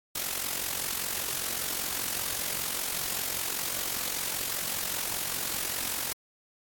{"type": "noise with amplitude modulation", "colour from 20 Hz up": "white", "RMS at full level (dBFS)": -29, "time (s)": [0.15, 6.13], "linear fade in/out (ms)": 5, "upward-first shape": "sine", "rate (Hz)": 45.1, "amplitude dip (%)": 60, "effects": ["AAC 64 kbps"]}